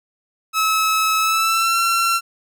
sawtooth tone with pitch glide, 1294 to 1357.5 Hz, E6 to F6, -32 to -50 cents, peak -12 dBFS, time 0.53-2.21 s, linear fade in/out 50 ms, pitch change +82 cents, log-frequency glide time 1.19-1.77 s, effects none

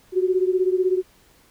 sine beating tone pair, 365.8 / 381.8 Hz, F#4 / G4, -20 / -46 cents, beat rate 16 Hz, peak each -19 / -22 dBFS, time 0.12-1.03 s, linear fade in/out 50 ms, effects pink hiss -56 dBFS RMS until 1.5 s

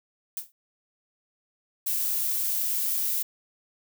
violet noise with exponential decay, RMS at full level -28 dBFS, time 0.37-0.52 s, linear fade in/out 1 ms, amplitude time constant 31 ms
violet noise, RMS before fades -27 dBFS, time 1.86-3.23 s, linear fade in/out 10 ms
effects none

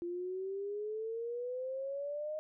sine exponential sweep, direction up, 343.4 to 622.3 Hz, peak -36 dBFS, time 0.02-2.39 s, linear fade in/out 0 ms, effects none

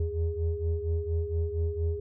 sine tone cluster, 80.2 / 84.5 / 410.8 Hz, E2 / E2 / G#4, -47 / +43 / -19 cents, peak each -29 / -30 / -33 dBFS, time 0-2 s, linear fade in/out 5 ms, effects tanh soft clip ceiling -18 dBFS

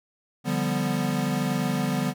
square chord, G dominant seventh, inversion second, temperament equal, 146.83 / 174.61 / 196 / 246.9 Hz, D3 / F3 / G3 / B3, 0 / 0 / 0 / 0 cents, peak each -30 / -31 / -30 / -29 dBFS, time 0.44-2.14 s, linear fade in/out 50 ms, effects none

